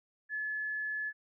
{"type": "tone", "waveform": "sine", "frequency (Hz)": 1717, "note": "A6", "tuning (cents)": -43, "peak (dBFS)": -33, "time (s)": [0.29, 1.13], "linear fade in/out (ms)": 50, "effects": []}